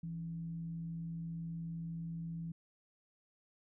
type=tone with frequency modulation; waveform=sine; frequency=166 Hz; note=E3; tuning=12 cents sharp; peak=-39 dBFS; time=0.03-2.52 s; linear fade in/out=5 ms; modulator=115 Hz; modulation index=0.2; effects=none